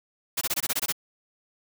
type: noise bursts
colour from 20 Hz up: white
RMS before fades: -26 dBFS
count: 9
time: 0.37-0.925 s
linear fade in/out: 10 ms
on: 43 ms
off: 21 ms
effects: none